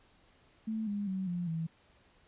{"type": "tone with pitch steps", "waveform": "sine", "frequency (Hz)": [220, 204.1, 189.32, 175.63, 162.92], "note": ["A3", "G#3", "F#3", "F3", "E3"], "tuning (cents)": [0, -30, 40, 10, -20], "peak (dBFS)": -32, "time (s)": [0.67, 1.67], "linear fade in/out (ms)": 10, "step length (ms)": 200, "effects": ["pink hiss -65 dBFS RMS until 2.27 s", "resampled to 8000 Hz"]}